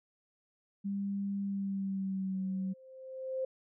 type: tone with pitch glide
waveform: sine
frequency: 199 to 189.47 Hz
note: G3 to F#3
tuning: +26 to +41 cents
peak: -32 dBFS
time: 0.84-2.74 s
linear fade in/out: 20 ms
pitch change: -85 cents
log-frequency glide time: 1.42-2.36 s
type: tone with exponential growth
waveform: sine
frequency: 523.3 Hz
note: C5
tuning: in tune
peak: -30 dBFS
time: 2.34-3.45 s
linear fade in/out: 5 ms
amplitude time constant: 240 ms
effects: none